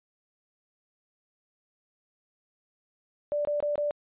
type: tone bursts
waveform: sine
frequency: 587.3 Hz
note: D5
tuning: in tune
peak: -25 dBFS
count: 4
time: 3.32-3.909 s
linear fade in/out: 0 ms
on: 130 ms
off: 23 ms
effects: resampled to 8000 Hz